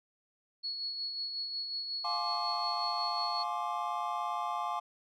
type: tone with tremolo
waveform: sine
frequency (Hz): 4365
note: C#8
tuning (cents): -28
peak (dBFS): -33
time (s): 0.63-3.44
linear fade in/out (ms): 20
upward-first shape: sine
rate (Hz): 5.5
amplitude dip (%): 40
type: chord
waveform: triangle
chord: D half-diminished seventh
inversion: first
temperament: just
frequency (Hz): 704.8 / 845.8 / 1057.2 / 1174.7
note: F5 / Ab5 / C6 / D6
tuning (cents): +16 / +31 / +18 / 0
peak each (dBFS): -36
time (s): 2.04-4.8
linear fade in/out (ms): 10
effects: none